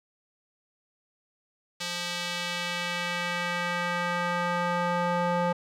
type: tone with band-pass filter sweep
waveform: square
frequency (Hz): 175.2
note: F3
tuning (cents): +6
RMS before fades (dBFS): -29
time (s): 1.8-5.53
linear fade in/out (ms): 10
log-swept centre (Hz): 4300 to 790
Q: 1.1
effects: none